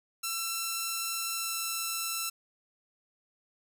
5% pulse tone with pitch glide, 1344 to 1336.3 Hz, E6 to E6, +33 to +23 cents, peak -20 dBFS, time 0.23-2.3 s, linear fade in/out 10 ms, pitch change -10 cents, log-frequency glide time 1.34-1.56 s, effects none

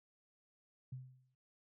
sine tone with exponential decay, 128.7 Hz, C3, 28 cents flat, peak -40 dBFS, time 0.92-1.35 s, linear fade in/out 5 ms, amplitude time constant 93 ms, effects high-pass 80 Hz 12 dB/octave

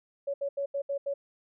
sine tone bursts at uneven times, 560 Hz, C#5, 18 cents sharp, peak -28 dBFS, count 6, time 0.27-0.34 / 0.41-0.49 / 0.57-0.66 / 0.74-0.82 / 0.89-0.98 / 1.06-1.14 s, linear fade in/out 10 ms, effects none

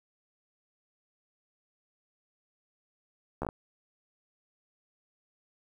slowing click train, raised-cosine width 1 ms, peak -19 dBFS, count 5, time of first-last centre 3.42-3.489 s, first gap 13 ms, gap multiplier 1.19, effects 9-bit

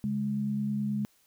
sine tone pair together, 138.34 / 207.7 Hz, C#3 / G#3, -3 / 0 cents, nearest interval perfect fifth, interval 703 cents, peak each -35 / -28 dBFS, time 0.04-1.05 s, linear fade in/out 0 ms, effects white hiss -66 dBFS RMS until 1.26 s

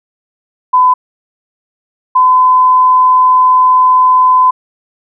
sine tone pair in turn, 1008 / 1015.6 Hz, B5 / B5, +35 / +48 cents, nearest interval unison, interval 13 cents, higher second, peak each -4 dBFS, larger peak neither, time 0.73-0.94 / 2.15-4.51 s, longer second, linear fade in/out 10 ms, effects none

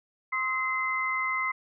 sine tone cluster, 1053 / 1285 / 2061 Hz, C6 / E6 / C7, +11 / -45 / -27 cents, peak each -31 / -35 / -28 dBFS, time 0.32-1.52 s, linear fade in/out 10 ms, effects none

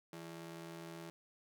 sawtooth ring-modulated tone, 251.7 Hz, B3, 33 cents sharp, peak -40 dBFS, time 0.13-1.1 s, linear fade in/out 0 ms, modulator 86.2 Hz, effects none

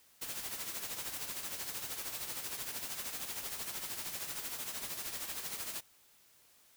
white noise with tremolo, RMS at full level -39 dBFS, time 0.21-5.81 s, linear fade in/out 10 ms, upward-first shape sine, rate 13 Hz, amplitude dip 55%, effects white hiss -65 dBFS RMS until 6.76 s

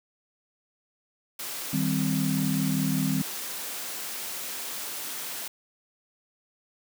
white high-pass noise, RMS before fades -35 dBFS, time 1.39-5.48 s, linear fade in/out 5 ms, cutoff 200 Hz, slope 12 dB/octave
sine chord, C minor, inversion first, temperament just, 156.98 / 196.22 / 261.6 Hz, Eb3 / G3 / C4, +16 / +2 / 0 cents, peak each -28 dBFS, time 1.73-3.22 s, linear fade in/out 5 ms
effects none

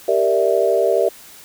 sine chord, E half-diminished seventh, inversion first, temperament equal, 392 / 466.2 / 587.3 / 659.3 Hz, G4 / Bb4 / D5 / E5, 0 / 0 / 0 / 0 cents, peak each -19 dBFS, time 0.08-1.09 s, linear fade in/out 5 ms, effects white hiss -42 dBFS RMS until 1.44 s

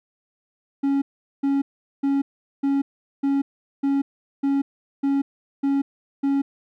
triangle tone bursts, 277.2 Hz, C#4, in tune, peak -16 dBFS, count 10, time 0.83-6.42 s, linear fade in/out 10 ms, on 190 ms, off 410 ms, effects none

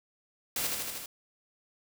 white noise with echo, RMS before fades -32 dBFS, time 0.56-0.67 s, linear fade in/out 2 ms, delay 78 ms, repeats 5, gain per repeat -2 dB, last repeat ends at 1.06 s, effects none

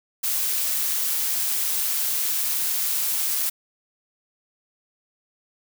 blue noise with amplitude modulation, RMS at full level -23 dBFS, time 0.23-3.5 s, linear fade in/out 10 ms, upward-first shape sine, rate 148 Hz, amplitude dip 25%, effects none

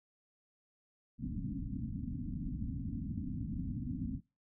white low-pass noise, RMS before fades -39 dBFS, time 1.18-4.21 s, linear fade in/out 50 ms, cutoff 280 Hz, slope 96 dB/octave, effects noise-tail reverb RT60 0.3 s tail -26 dB re dry

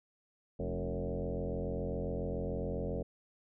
sine tone with frequency modulation, 197.4 Hz, G3, 12 cents sharp, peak -33 dBFS, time 0.59-3.03 s, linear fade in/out 10 ms, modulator 87.2 Hz, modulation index 4.5, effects none

